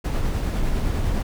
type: noise with tremolo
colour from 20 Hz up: brown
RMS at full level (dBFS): -21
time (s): 0.04-1.23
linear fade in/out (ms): 10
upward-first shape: triangle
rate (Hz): 9.9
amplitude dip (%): 30
effects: none